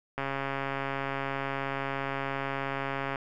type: click train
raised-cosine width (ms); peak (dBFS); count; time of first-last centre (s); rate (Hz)
0.5; -17; 409; 0.18-3.158; 137
effects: none